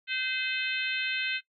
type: harmonic tone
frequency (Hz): 515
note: C5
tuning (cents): -28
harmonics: 3 / 4 / 5 / 6 / 7 / 8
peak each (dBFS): -34 / -35 / -33 / -35 / -39 / -42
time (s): 0.07-1.41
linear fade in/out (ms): 50
effects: noise-tail reverb RT60 0.1 s tail -19 dB re dry